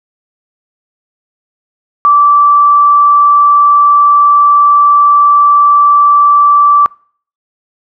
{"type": "tone", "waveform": "sine", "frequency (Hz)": 1163, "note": "D6", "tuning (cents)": -17, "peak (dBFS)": -3, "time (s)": [2.05, 6.86], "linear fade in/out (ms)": 0, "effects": ["noise-tail reverb RT60 0.5 s tail -25 dB re dry"]}